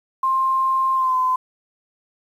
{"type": "tone with pitch glide", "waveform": "sine", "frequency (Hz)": [1056, 1023.6], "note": ["C6", "C6"], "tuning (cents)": [16, -38], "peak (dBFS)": -16, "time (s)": [0.23, 1.36], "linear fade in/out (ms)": 5, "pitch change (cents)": -54, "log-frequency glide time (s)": [0.95, 1.16], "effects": ["8-bit"]}